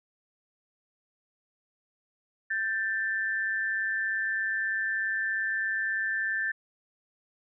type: tone pair together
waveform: sine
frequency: 1568 / 1771.2 Hz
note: G6 / A6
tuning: 0 / +11 cents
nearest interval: major second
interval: 211 cents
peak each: -32 / -28 dBFS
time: 2.5-6.52 s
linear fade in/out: 10 ms
effects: none

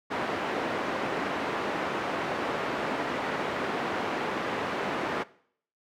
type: band-pass noise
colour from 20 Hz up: pink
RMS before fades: -31 dBFS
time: 0.1-5.24 s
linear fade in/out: 20 ms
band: 290 to 1900 Hz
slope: 12 dB/octave
effects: noise-tail reverb RT60 0.6 s tail -20 dB re dry

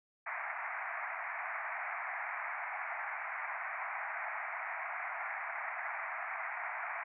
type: band-pass noise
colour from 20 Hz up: white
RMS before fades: -40 dBFS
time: 0.26-7.04 s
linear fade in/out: 10 ms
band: 650 to 2300 Hz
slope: 96 dB/octave
effects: none

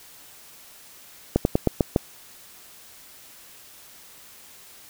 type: slowing click train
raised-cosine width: 2 ms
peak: -4 dBFS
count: 6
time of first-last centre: 1.36-1.962 s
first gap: 91 ms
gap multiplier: 1.14
effects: white hiss -48 dBFS RMS until 4.89 s

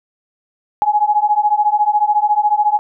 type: beating tone pair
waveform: sine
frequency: 830.6 / 844.6 Hz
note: G#5 / G#5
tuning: 0 / +29 cents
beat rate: 14 Hz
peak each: -15 / -14 dBFS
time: 0.82-2.79 s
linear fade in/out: 0 ms
effects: none

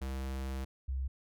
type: tone pair in turn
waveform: square / sine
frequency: 66.3 / 66.06 Hz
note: C2 / C2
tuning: +23 / +17 cents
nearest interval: unison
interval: 6 cents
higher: first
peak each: -36 / -32 dBFS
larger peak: second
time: 0.01-0.65 / 0.88-1.08 s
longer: first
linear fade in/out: 10 ms
effects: none

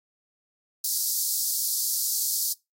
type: high-pass noise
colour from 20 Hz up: white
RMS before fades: -26 dBFS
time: 0.84-2.53 s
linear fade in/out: 5 ms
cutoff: 4400 Hz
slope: 48 dB/octave
effects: noise-tail reverb RT60 0.2 s tail -22 dB re dry + AAC 48 kbps

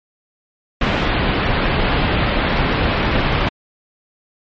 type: low-pass noise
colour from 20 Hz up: pink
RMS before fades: -17 dBFS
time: 0.81-3.49 s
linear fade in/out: 5 ms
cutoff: 3400 Hz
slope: 24 dB/octave
effects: MP3 32 kbps

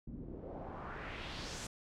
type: noise with low-pass filter sweep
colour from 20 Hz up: pink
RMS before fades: -45 dBFS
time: 0.07-1.67 s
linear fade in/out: 5 ms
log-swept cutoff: 210 to 8300 Hz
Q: 2
effects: none

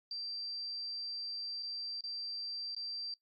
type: tone with dropouts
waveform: sine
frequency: 4699 Hz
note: D8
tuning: in tune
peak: -38 dBFS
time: 0.11-3.14 s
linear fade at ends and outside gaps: 2 ms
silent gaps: 1.626-1.63 / 2.009-2.038 / 2.749-2.764 s
effects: noise-tail reverb RT60 0.1 s tail -18 dB re dry + AAC 48 kbps

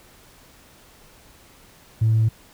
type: tone with tanh clipping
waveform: triangle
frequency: 111 Hz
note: A2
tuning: 16 cents sharp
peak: -15 dBFS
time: 2.01-2.29 s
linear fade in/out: 10 ms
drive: 5 dB
effects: pink hiss -51 dBFS RMS until 2.53 s

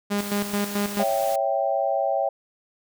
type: tone with tremolo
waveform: sawtooth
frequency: 203.7 Hz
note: G#3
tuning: 33 cents flat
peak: -18 dBFS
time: 0.1-1.04 s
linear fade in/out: 20 ms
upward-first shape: square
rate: 4.6 Hz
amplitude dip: 65%
type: noise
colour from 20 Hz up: white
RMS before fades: -36 dBFS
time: 0.18-1.36 s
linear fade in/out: 5 ms
type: chord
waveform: sine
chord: C# diminished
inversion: none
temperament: equal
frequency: 554.4 / 659.3 / 784 Hz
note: C#5 / E5 / G5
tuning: 0 / 0 / 0 cents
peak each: -25 dBFS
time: 0.99-2.29 s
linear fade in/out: 5 ms
effects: none

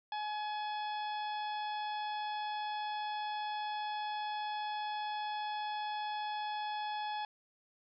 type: harmonic tone with a mistuned harmonic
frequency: 845 Hz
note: G#5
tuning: 30 cents sharp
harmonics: 1 / 2 / 3 / 4 / 5 / 6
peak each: -36 / -47 / -51 / -47 / -55 / -56 dBFS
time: 0.12-7.25 s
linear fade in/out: 2 ms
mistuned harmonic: 5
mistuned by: +36 cents
effects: none

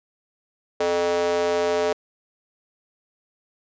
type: tone with high-pass filter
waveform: square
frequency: 86.8 Hz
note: F2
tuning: 10 cents flat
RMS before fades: -22 dBFS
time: 0.8-1.93 s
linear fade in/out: 5 ms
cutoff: 500 Hz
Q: 6.2
effects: resampled to 16000 Hz

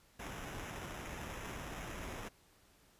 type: noise with sample-and-hold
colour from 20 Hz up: pink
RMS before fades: -45 dBFS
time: 0.19-2.29 s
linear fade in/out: 10 ms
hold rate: 4410 Hz
effects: pink hiss -67 dBFS RMS until 2.99 s + resampled to 32000 Hz

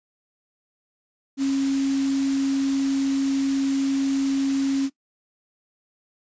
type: tone in noise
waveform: sine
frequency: 272.6 Hz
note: C#4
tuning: 29 cents flat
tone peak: -19 dBFS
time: 1.37-4.9 s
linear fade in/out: 50 ms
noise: white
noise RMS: -35 dBFS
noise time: 1.37-4.9 s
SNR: +13 dB
effects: noise-tail reverb RT60 0.1 s tail -17 dB re dry + resampled to 16000 Hz

